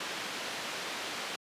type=low-pass noise; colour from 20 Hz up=white; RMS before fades=-38 dBFS; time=0-1.36 s; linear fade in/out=5 ms; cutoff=3600 Hz; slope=12 dB/octave; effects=high-pass 200 Hz 12 dB/octave + resampled to 32000 Hz